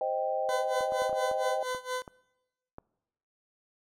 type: chord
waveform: sine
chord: C minor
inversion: none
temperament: equal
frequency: 523.3 / 622.3 / 784 Hz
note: C5 / Eb5 / G5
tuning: 0 / 0 / 0 cents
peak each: -32 dBFS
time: 0.01-1.63 s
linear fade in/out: 2 ms
type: tone with tremolo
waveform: 20% pulse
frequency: 506 Hz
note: B4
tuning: 42 cents sharp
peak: -25 dBFS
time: 0.49-2.02 s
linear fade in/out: 0 ms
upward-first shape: sine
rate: 4.3 Hz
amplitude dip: 90%
type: clicks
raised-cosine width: 1 ms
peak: -29 dBFS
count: 9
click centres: 0.808 / 0.922 / 1.02 / 1.095 / 1.129 / 1.314 / 1.748 / 2.078 / 2.784 s
effects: noise-tail reverb RT60 1.0 s tail -23 dB re dry + low-pass 11000 Hz 12 dB/octave